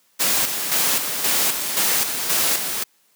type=noise with tremolo; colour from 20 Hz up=white; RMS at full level=-19 dBFS; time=0.19-2.84 s; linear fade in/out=20 ms; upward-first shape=square; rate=1.9 Hz; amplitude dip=50%; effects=white hiss -61 dBFS RMS until 3.15 s + high-pass 150 Hz 12 dB/octave

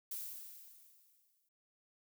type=noise with exponential decay; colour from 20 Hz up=violet; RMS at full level=-41 dBFS; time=0.11-1.49 s; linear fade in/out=5 ms; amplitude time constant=300 ms; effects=noise-tail reverb RT60 0.1 s tail -26 dB re dry

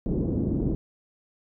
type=low-pass noise; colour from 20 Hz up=white; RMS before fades=-26 dBFS; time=0.06-0.75 s; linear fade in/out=0 ms; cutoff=340 Hz; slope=24 dB/octave; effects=none

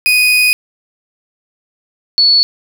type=tone pair in turn; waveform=35% pulse / sine; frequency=2489 / 4423 Hz; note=D#7 / C#8; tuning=0 / -5 cents; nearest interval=minor seventh; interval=995 cents; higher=second; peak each=-6 dBFS; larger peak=neither; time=0.06-0.53 / 2.18-2.43 s; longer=first; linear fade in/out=0 ms; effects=none

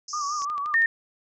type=band-pass noise; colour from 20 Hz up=pink; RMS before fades=-37 dBFS; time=0.08-0.45 s; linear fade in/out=5 ms; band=5100 to 6700 Hz; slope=96 dB/octave
type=tone with vibrato; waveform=sine; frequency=1174.7 Hz; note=D6; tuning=in tune; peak=-26 dBFS; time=0.13-0.75 s; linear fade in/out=5 ms; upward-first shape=sine; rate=5.8 Hz; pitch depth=74 cents each way
type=click train; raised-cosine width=0.2 ms; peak=-26 dBFS; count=6; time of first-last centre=0.42-0.82 s; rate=12.5 Hz
type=tone; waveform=sine; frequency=1827 Hz; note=A#6; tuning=35 cents flat; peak=-17 dBFS; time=0.74-0.86 s; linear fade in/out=2 ms
effects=none

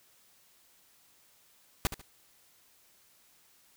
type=noise with echo; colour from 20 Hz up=pink; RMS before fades=-27 dBFS; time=1.85-1.87 s; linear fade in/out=0 ms; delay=72 ms; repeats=2; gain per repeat=-11 dB; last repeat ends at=2.014 s; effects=white hiss -64 dBFS RMS until 3.76 s

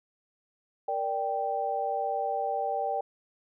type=chord; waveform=sine; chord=G minor; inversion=first; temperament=equal; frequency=466.2 / 587.3 / 784 Hz; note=Bb4 / D5 / G5; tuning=0 / 0 / 0 cents; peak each=-35 / -33 / -29 dBFS; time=0.88-3.01 s; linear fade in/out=5 ms; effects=none

